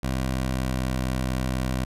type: tone with pitch glide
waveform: 15% pulse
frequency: 65 to 64.07 Hz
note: C2 to C2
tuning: -11 to -36 cents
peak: -18 dBFS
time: 0.03-1.85 s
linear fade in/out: 5 ms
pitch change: -25 cents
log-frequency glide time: 0.16-0.82 s
effects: resampled to 32000 Hz